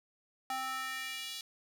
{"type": "tone with high-pass filter sweep", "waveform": "square", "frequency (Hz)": 261.6, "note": "C4", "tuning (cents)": 0, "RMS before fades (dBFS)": -39, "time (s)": [0.5, 1.41], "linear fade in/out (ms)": 2, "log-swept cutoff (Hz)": [850, 3800], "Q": 2.1, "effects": []}